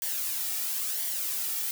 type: noise with flanger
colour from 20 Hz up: blue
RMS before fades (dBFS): -31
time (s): 0.02-1.71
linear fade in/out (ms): 0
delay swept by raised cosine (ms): 0.76 to 1.96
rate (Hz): 0.98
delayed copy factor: -0.5
effects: none